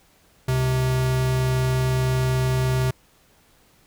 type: tone pair together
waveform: square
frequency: 67.6 / 129.21 Hz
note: C#2 / C3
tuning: -43 / -21 cents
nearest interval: major seventh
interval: 1122 cents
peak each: -31 / -20 dBFS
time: 0.48-2.91 s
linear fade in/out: 5 ms
effects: pink hiss -58 dBFS RMS until 3.86 s